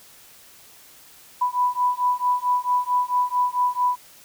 sine beating tone pair, 987.8 / 992.3 Hz, B5 / B5, 0 / +8 cents, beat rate 4.5 Hz, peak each -22 dBFS, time 1.41-3.96 s, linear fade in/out 10 ms, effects white hiss -49 dBFS RMS until 4.24 s

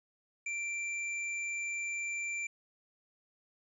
square tone, 2354 Hz, D7, 3 cents sharp, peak -35 dBFS, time 0.46-2.47 s, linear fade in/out 5 ms, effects resampled to 22050 Hz + 12-bit

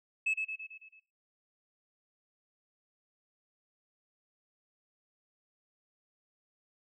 sine tone with echo, 2598 Hz, E7, 26 cents flat, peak -25 dBFS, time 0.26-0.34 s, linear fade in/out 10 ms, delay 110 ms, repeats 6, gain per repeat -5 dB, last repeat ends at 1 s, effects noise-tail reverb RT60 0.5 s tail -21 dB re dry + tanh soft clip ceiling -25 dBFS

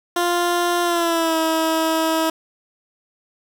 15% pulse tone with pitch glide, 349.2 to 322.1 Hz, F4 to E4, 0 to -40 cents, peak -11 dBFS, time 0.16-2.3 s, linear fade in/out 5 ms, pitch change -140 cents, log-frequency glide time 0.83-1.37 s, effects 7-bit

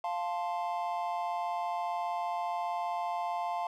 triangle chord, F major, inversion none, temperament equal, 698.5 / 880 / 1046.5 Hz, F5 / A5 / C6, 0 / 0 / 0 cents, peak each -32 / -34 / -37 dBFS, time 0.04-3.67 s, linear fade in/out 2 ms, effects none

